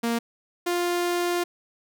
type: tone pair in turn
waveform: sawtooth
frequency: 233.1 / 350.5 Hz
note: A#3 / F4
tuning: 0 / +6 cents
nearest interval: perfect fifth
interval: 706 cents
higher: second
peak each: -19 dBFS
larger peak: neither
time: 0.03-0.19 / 0.66-1.44 s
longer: second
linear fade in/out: 10 ms
effects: none